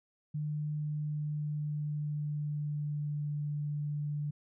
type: tone with pitch glide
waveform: sine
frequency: 150.3 to 147.46 Hz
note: D3 to D3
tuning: +40 to +7 cents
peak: -32 dBFS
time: 0.34-4.31 s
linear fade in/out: 10 ms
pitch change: -33 cents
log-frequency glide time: 0.78-3.3 s
effects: none